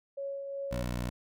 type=tone with tremolo; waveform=sine; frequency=554.4 Hz; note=C#5; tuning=in tune; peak=-33 dBFS; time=0.17-0.83 s; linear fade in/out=10 ms; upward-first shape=triangle; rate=2.7 Hz; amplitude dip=40%
type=tone; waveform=15% pulse; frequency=60.9 Hz; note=B1; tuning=24 cents flat; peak=-26 dBFS; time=0.71-1.1 s; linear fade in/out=10 ms
effects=none